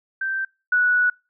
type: tone pair in turn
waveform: sine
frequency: 1561 / 1472.2 Hz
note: G6 / F#6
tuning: -8 / -9 cents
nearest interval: minor second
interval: 101 cents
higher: first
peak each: -22 / -15 dBFS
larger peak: second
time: 0.21-0.45 / 0.72-1.1 s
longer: second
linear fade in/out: 5 ms
effects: noise-tail reverb RT60 0.3 s tail -26 dB re dry